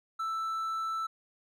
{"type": "tone", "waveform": "triangle", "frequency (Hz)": 1323, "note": "E6", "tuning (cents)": 6, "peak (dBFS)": -29, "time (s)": [0.19, 1.07], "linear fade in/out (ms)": 10, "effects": []}